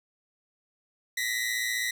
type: tone pair together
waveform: sawtooth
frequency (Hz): 1894.9 / 2010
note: A#6 / B6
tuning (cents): +28 / +30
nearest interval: minor second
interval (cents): 102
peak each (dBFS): -27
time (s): 1.17-1.91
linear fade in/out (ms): 5
effects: none